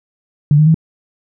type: tone with pitch steps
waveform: sine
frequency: 146.83 / 153.42 / 160.3 Hz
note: D3 / D#3 / E3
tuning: 0 / -24 / -48 cents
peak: -6 dBFS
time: 0.51-0.744 s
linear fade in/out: 2 ms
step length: 78 ms
effects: none